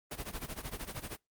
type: noise with tremolo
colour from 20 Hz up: pink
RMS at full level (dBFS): -38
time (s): 0.11-1.17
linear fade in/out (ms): 5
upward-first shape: sine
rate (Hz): 13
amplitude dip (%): 85
effects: noise-tail reverb RT60 0.2 s tail -25 dB re dry + Opus 32 kbps